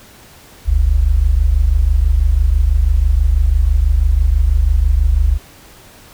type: tone pair together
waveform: sine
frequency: 44.41 / 70.5 Hz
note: F1 / C#2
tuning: +30 / +30 cents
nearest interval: minor sixth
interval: 800 cents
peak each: -12 dBFS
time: 0.65-5.39 s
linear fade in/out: 50 ms
effects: pink hiss -42 dBFS RMS until 6.13 s